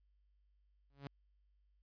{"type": "tone with exponential growth", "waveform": "sawtooth", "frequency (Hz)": 140, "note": "C#3", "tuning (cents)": 18, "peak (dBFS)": -38, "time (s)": [0.9, 1.07], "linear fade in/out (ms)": 0, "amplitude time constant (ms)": 35, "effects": ["added 50 Hz sine -70 dBFS peak until 1.82 s", "resampled to 11025 Hz"]}